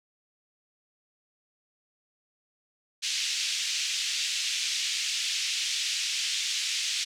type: band-pass noise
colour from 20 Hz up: pink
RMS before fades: -30 dBFS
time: 3.02-7.05 s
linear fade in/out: 20 ms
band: 2600 to 6900 Hz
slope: 24 dB/octave
effects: none